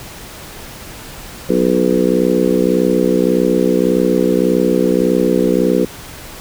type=harmonic tone with a mistuned harmonic; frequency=61.74 Hz; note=B1; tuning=in tune; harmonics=3 / 4 / 5 / 6 / 7 / 8; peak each=-18 / -18 / -18 / -18 / -18 / -18 dBFS; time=1.49-5.85 s; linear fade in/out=5 ms; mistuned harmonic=8; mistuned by=+18 cents; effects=pink hiss -33 dBFS RMS until 6.4 s